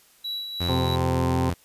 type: tone with tremolo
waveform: triangle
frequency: 3915 Hz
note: B7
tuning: 16 cents flat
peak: -26 dBFS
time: 0.24-0.96 s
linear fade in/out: 10 ms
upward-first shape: sine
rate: 3 Hz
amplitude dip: 45%
type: tone with pitch glide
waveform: sawtooth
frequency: 87.7 to 86.59 Hz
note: F2 to F2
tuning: +8 to -14 cents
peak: -21 dBFS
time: 0.6-1.54 s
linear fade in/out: 10 ms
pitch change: -22 cents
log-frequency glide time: 0.82-0.95 s
type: harmonic tone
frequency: 129.4 Hz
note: C3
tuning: 19 cents flat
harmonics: 1 / 2 / 3 / 4 / 6 / 7 / 8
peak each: -26 / -29 / -31 / -32 / -34 / -34 / -35 dBFS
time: 0.69-1.5 s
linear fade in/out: 0 ms
effects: white hiss -57 dBFS RMS until 1.64 s + resampled to 32000 Hz